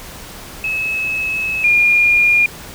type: tone pair in turn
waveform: sine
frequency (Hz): 2584 / 2419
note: E7 / D#7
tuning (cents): -35 / -49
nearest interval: minor second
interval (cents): 114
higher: first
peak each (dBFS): -17 / -9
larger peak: second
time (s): 0.64-1.64 / 1.64-2.46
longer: first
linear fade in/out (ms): 2
effects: pink hiss -34 dBFS RMS until 2.74 s